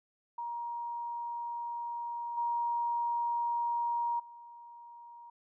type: tone with level steps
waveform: sine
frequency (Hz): 945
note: A#5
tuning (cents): +23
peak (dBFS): -35 / -29 / -48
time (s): 0.38-5.3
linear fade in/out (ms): 5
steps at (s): 2.37 / 4.19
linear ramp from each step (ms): 10
effects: none